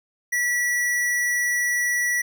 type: tone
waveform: square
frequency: 1946 Hz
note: B6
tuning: 26 cents flat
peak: -21 dBFS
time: 0.32-2.22 s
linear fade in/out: 10 ms
effects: none